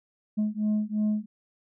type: beating tone pair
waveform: sine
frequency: 210.8 / 213.7 Hz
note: G#3 / G#3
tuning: +26 / +50 cents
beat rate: 2.9 Hz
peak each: -25 dBFS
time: 0.37-1.26 s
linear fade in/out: 20 ms
effects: tanh soft clip ceiling -21 dBFS